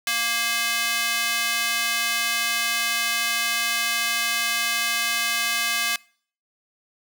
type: tone with high-pass filter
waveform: square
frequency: 233.1 Hz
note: A#3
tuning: in tune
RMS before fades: -24 dBFS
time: 0.07-5.96 s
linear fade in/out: 2 ms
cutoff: 2000 Hz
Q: 1
effects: noise-tail reverb RT60 0.5 s tail -24 dB re dry